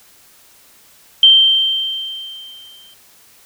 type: tone with exponential decay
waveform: sine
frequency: 3136 Hz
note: G7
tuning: in tune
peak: -3 dBFS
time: 1.23-2.94 s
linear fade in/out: 2 ms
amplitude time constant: 370 ms
effects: white hiss -48 dBFS RMS until 3.45 s